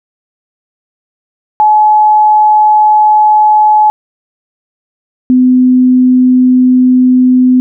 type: tone pair in turn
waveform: sine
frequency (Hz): 852 / 253.3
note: G#5 / B3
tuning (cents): +44 / +44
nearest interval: octave + major sixth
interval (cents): 2100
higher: first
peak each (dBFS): -3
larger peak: neither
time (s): 1.6-3.9 / 5.3-7.6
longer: neither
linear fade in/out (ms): 0
effects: none